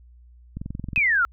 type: click train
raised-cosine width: 5 ms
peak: -19 dBFS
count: 10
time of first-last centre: 0.57-0.977 s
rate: 22.1 Hz
type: exponential sweep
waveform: sine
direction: down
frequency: 2599 to 1326 Hz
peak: -17 dBFS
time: 0.96-1.25 s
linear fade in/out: 0 ms
effects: added 60 Hz sine -47 dBFS peak until 1.32 s